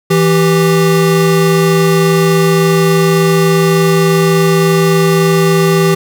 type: tone pair together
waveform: square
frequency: 164.65 / 392 Hz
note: E3 / G4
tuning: -2 / 0 cents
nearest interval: octave + minor third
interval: 1502 cents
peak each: -11 dBFS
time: 0.1-5.95 s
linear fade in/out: 10 ms
effects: none

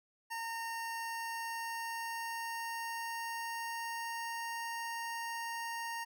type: tone with pitch glide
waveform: 25% pulse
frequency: 917 to 926 Hz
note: A#5 to A#5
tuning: -29 to -12 cents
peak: -34 dBFS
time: 0.3-6.05 s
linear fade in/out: 20 ms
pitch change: +17 cents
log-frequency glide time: 0.92-4.64 s
effects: none

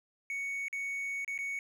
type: tone with dropouts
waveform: triangle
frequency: 2226 Hz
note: C#7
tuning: 7 cents sharp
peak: -32 dBFS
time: 0.3-1.59 s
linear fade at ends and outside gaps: 1 ms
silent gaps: 0.683-0.728 / 1.247-1.278 / 1.378-1.388 s
effects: none

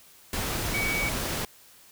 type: tone in noise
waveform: sine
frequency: 2260 Hz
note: C#7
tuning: 33 cents sharp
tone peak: -27 dBFS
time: 0.74-1.09 s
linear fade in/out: 2 ms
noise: pink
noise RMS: -30 dBFS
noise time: 0.33-1.45 s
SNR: 0 dB
effects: white hiss -54 dBFS RMS until 1.91 s

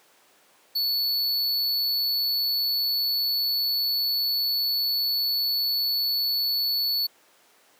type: tone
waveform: square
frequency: 4435 Hz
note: C#8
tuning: in tune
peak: -23 dBFS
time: 0.75-7.07 s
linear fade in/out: 10 ms
effects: pink hiss -58 dBFS RMS until 7.79 s + high-pass 400 Hz 12 dB/octave

